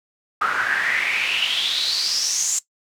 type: noise with band-pass filter sweep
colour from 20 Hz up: pink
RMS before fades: -22 dBFS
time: 0.41-2.59 s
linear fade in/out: 5 ms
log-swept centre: 1300 to 7300 Hz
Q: 7.1
effects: noise-tail reverb RT60 0.1 s tail -17 dB re dry